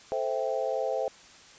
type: chord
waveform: sine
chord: A minor seventh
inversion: none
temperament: equal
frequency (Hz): 440 / 523.3 / 659.3 / 784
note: A4 / C5 / E5 / G5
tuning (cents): 0 / 0 / 0 / 0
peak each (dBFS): -34 / -30 / -32 / -35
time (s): 0.12-1.08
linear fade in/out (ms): 0
effects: white hiss -52 dBFS RMS until 1.58 s + resampled to 16000 Hz